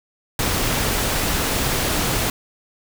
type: noise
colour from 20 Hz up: pink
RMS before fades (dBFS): -21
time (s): 0.39-2.3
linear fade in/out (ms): 2
effects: none